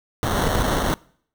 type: noise with sample-and-hold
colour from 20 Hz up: pink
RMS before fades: -21 dBFS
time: 0.23-0.94 s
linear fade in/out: 0 ms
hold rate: 2450 Hz
effects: noise-tail reverb RT60 0.6 s tail -24 dB re dry